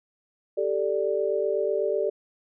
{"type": "chord", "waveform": "sine", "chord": "G suspended second", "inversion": "none", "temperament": "equal", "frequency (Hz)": [392, 440, 587.3], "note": ["G4", "A4", "D5"], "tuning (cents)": [0, 0, 0], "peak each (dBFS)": -27, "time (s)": [0.57, 2.1], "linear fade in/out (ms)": 10, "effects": []}